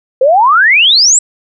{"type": "exponential sweep", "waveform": "sine", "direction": "up", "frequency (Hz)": [497.6, 8000], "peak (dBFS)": -4, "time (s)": [0.21, 1.19], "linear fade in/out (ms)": 5, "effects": []}